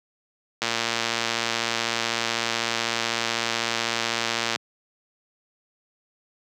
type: click train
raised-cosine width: 0.2 ms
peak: -6 dBFS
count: 458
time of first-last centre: 0.62-4.56 s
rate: 116 Hz
effects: high-pass 150 Hz 12 dB/octave